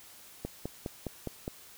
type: click train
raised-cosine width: 2 ms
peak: -21 dBFS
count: 6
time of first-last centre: 0.45-1.479 s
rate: 4.86 Hz
effects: white hiss -53 dBFS RMS until 1.77 s